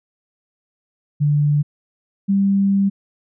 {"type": "tone pair in turn", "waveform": "sine", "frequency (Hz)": [146.83, 197.19], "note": ["D3", "G3"], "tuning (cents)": [0, 10], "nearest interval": "perfect fourth", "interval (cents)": 510, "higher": "second", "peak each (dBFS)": -13, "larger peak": "neither", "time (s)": [[1.2, 1.63], [2.28, 2.9]], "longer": "second", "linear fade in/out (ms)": 20, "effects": []}